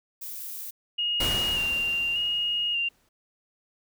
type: noise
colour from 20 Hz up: violet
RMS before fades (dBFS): -37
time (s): 0.21-0.71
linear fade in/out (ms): 10
type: tone with vibrato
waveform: sine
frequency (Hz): 2824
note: F7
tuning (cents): +19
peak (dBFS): -24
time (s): 0.98-2.89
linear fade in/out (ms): 10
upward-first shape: square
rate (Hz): 0.85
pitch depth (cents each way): 26
type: noise with exponential decay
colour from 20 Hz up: pink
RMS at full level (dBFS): -28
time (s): 1.2-3.09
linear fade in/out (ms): 5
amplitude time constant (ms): 410
effects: none